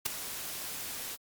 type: noise with ADSR envelope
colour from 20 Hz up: white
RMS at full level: -26 dBFS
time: 0.05-1.17 s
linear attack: 14 ms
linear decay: 3 ms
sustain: -13 dB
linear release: 34 ms
effects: Opus 48 kbps